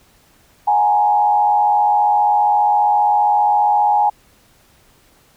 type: tone with frequency modulation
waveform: sine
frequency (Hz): 830.6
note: G#5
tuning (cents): 0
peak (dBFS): -11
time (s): 0.67-4.1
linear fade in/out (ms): 10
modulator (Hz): 95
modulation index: 0.7
effects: pink hiss -53 dBFS RMS until 5.36 s